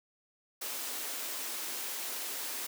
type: high-pass noise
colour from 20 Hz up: white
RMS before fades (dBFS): -38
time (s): 0.61-2.67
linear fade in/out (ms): 10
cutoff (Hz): 240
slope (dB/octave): 48
effects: none